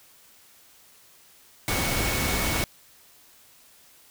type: tone in noise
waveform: sine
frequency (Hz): 2217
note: C#7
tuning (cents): 0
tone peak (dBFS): -33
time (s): 1.68-2.64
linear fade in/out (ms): 0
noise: pink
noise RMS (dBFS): -26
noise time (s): 1.68-2.64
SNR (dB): -10
effects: white hiss -55 dBFS RMS until 4.1 s